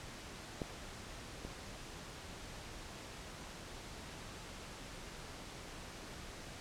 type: clicks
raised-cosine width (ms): 2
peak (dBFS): -24 / -30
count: 2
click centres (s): 0.618 / 1.45
effects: pink hiss -49 dBFS RMS until 6.6 s + low-pass 8000 Hz 12 dB/octave